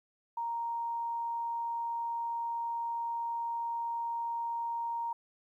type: tone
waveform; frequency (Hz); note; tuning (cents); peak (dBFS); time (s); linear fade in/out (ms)
sine; 932.3; A#5; 0; -32; 0.37-5.13; 5
effects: 12-bit